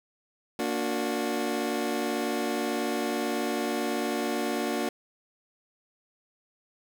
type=chord; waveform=25% pulse; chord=Bb augmented; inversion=none; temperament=just; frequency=233.1 / 291.4 / 364.2 Hz; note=Bb3 / D4 / F#4; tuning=0 / -13 / -27 cents; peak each=-28 dBFS; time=0.59-4.89 s; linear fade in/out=2 ms; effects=none